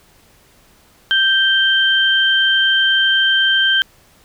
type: tone pair together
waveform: sine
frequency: 1568 / 3134 Hz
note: G6 / G7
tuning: 0 / -1 cents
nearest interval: octave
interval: 1199 cents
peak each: -14 dBFS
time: 1.11-3.82 s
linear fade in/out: 0 ms
effects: pink hiss -51 dBFS RMS until 4.24 s